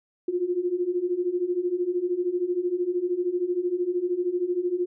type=beating tone pair; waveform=sine; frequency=347.8 / 360.8 Hz; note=F4 / F#4; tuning=-7 / -44 cents; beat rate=13 Hz; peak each=-28 / -25 dBFS; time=0.28-4.86 s; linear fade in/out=5 ms; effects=none